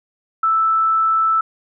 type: tone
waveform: sine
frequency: 1318.5 Hz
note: E6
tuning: in tune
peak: -13 dBFS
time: 0.43-1.41 s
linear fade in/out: 5 ms
effects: none